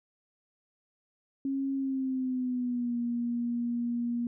sine tone with pitch glide, 271.9 to 238.1 Hz, C#4 to A#3, -33 to +37 cents, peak -28 dBFS, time 1.45-4.27 s, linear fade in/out 2 ms, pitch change -230 cents, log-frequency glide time 1.75-2.97 s, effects none

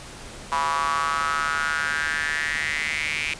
square tone with high-pass filter sweep, 75.7 Hz, D#2, 47 cents flat, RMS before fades -25 dBFS, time 0.52-3.34 s, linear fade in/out 0 ms, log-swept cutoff 1000 to 2400 Hz, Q 6.5, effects pink hiss -40 dBFS RMS until 3.39 s + resampled to 22050 Hz

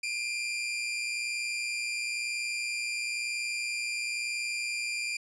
sawtooth tone pair together, 2383 / 2504 Hz, D7 / D#7, +25 / +10 cents, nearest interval minor second, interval 85 cents, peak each -28 / -36 dBFS, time 0.03-5.17 s, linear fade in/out 5 ms, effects resampled to 22050 Hz

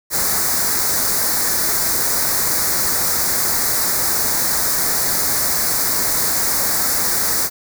white band-stop noise, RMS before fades -18 dBFS, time 0.1-7.5 s, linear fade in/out 50 ms, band 2100 to 4200 Hz, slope 48 dB/octave, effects none

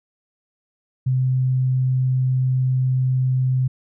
sine tone, 129.1 Hz, C3, 23 cents flat, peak -16 dBFS, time 1.06-3.68 s, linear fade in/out 10 ms, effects none

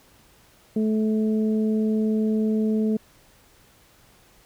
harmonic tone, 217 Hz, A3, 24 cents flat, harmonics 1 / 2 / 3, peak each -20 / -27 / -40 dBFS, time 0.76-2.97 s, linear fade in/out 5 ms, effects pink hiss -56 dBFS RMS until 4.45 s

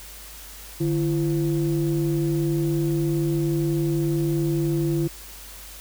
triangle ring-modulated tone, 93.8 Hz, F#2, 24 cents sharp, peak -15 dBFS, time 0.8-5.08 s, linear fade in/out 10 ms, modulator 243 Hz, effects added 50 Hz sine -44 dBFS peak until 5.8 s + white hiss -42 dBFS RMS until 5.8 s

